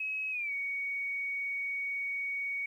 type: tone with pitch glide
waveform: sine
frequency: 2557 to 2239 Hz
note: D#7 to C#7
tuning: +47 to +17 cents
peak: -32 dBFS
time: 0-2.66 s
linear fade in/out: 5 ms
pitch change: -230 cents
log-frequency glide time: 0.31-0.52 s
effects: 11-bit